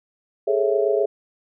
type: chord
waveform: sine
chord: A major seventh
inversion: third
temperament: just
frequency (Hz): 412.5 / 440 / 550 / 660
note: G#4 / A4 / C#5 / E5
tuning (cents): -12 / 0 / -14 / +2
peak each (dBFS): -20 / -24 / -24 / -24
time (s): 0.47-1.06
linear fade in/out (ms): 10
effects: none